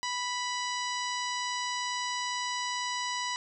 harmonic tone with a mistuned harmonic, 987.8 Hz, B5, in tune, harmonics 1 / 2 / 3 / 4 / 5 / 6 / 7 / 8, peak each -34 / -37 / -40 / -40 / -41 / -42 / -47 / -46 dBFS, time 0.03-3.36 s, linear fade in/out 0 ms, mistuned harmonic 6, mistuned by -40 cents, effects none

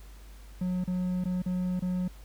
triangle tone with dropouts, 181.8 Hz, F#3, 30 cents flat, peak -25 dBFS, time 0.61-2.08 s, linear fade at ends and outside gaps 5 ms, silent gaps 0.841-0.875 / 1.241-1.254 / 1.421-1.46 / 1.796-1.821 s, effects added 50 Hz sine -45 dBFS peak until 2.24 s + pink hiss -57 dBFS RMS until 2.24 s

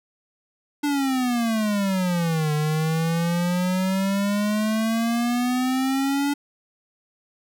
square exponential two-way sweep, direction down then up, 294.8 to 150 to 287.1 Hz, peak -21 dBFS, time 0.83-6.34 s, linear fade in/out 10 ms, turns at 2.53 s, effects none

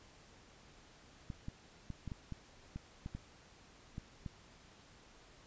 clicks, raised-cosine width 5 ms, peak -30 dBFS, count 11, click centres 1.302 / 1.484 / 1.903 / 2.077 / 2.118 / 2.323 / 2.76 / 3.061 / 3.15 / 3.981 / 4.262 s, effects pink hiss -61 dBFS RMS until 5.46 s + resampled to 16000 Hz

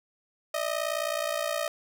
sawtooth ring-modulated tone, 622.3 Hz, D#5, in tune, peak -21 dBFS, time 0.54-1.68 s, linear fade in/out 2 ms, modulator 29.6 Hz, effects none

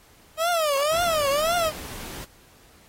30% pulse tone with vibrato, 622 Hz, D#5, 1 cent flat, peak -18 dBFS, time 0.37-1.72 s, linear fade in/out 50 ms, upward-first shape triangle, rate 1.9 Hz, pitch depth 240 cents each way
pink noise, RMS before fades -38 dBFS, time 0.91-2.25 s, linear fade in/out 10 ms
effects pink hiss -55 dBFS RMS until 2.88 s + AAC 48 kbps

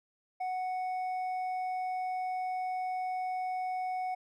sine tone with hard clipping, 740 Hz, F#5, in tune, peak -33 dBFS, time 0.4-4.15 s, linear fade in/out 10 ms, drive 4 dB, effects none

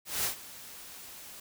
white noise with ADSR envelope, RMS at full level -29 dBFS, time 0.05-1.4 s, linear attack 190 ms, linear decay 110 ms, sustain -18 dB, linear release 4 ms, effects none

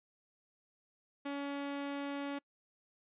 sawtooth tone, 282.3 Hz, C#4, 32 cents sharp, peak -33 dBFS, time 1.25-2.39 s, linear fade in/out 10 ms, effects noise-tail reverb RT60 0.1 s tail -25 dB re dry + resampled to 8000 Hz

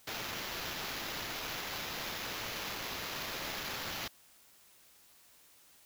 white noise with sample-and-hold, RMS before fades -40 dBFS, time 0.07-4.08 s, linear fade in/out 5 ms, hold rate 8820 Hz, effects white hiss -62 dBFS RMS until 5.85 s

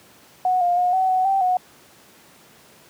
sine tone with pitch steps, 736 / 705 / 719 / 754 / 745 / 778 / 732 Hz, F#5 / F5 / F#5 / F#5 / F#5 / G5 / F#5, -9 / +16 / -50 / +32 / +12 / -13 / -19 cents, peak -16 dBFS, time 0.45-1.57 s, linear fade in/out 2 ms, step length 160 ms, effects pink hiss -50 dBFS RMS until 2.89 s + high-pass 150 Hz 12 dB/octave

